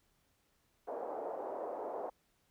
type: band-pass noise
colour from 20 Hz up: pink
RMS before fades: -41 dBFS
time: 0.87-2.1 s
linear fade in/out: 10 ms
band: 440 to 800 Hz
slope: 24 dB/octave
effects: pink hiss -75 dBFS RMS until 2.5 s